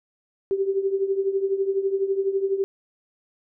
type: tone with tremolo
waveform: sine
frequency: 390 Hz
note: G4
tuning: 9 cents flat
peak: -17 dBFS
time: 0.51-2.64 s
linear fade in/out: 0 ms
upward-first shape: triangle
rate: 12 Hz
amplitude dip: 80%
effects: none